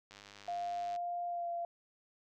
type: click train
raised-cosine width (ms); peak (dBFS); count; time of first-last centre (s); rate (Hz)
0.2; -35; 87; 0.11-0.961; 101
type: tone with pitch glide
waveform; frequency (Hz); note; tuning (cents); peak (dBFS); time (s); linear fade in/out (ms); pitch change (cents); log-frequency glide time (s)
sine; 700 to 688; F5 to F5; +4 to -26; -35; 0.48-1.65; 2; -30; 1.27-1.49
effects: none